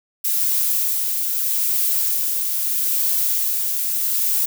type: noise with tremolo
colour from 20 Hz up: violet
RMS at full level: -19 dBFS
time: 0.24-4.46 s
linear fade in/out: 10 ms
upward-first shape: sine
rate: 0.78 Hz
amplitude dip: 30%
effects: none